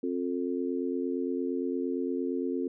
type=harmonic tone; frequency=88.7 Hz; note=F2; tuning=27 cents sharp; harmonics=3 / 4 / 5; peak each=-31 / -33 / -35 dBFS; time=0.03-2.68 s; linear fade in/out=5 ms; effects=none